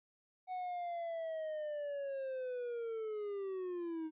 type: linear sweep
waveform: triangle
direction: down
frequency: 744 to 311.1 Hz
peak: -36 dBFS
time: 0.47-4.11 s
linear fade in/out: 50 ms
effects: resampled to 8000 Hz